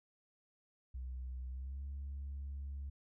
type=tone with pitch glide; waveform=sine; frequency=63.5 to 69.65 Hz; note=B1 to C#2; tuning=+49 to +9 cents; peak=-39 dBFS; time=0.94-2.9 s; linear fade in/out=10 ms; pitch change=+160 cents; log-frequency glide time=1.49-1.84 s; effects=tanh soft clip ceiling -38 dBFS